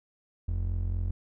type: ring-modulated tone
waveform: triangle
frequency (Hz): 66.1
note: C2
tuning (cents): +18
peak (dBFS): -22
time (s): 0.48-1.11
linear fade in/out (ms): 5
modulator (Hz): 22.1
effects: none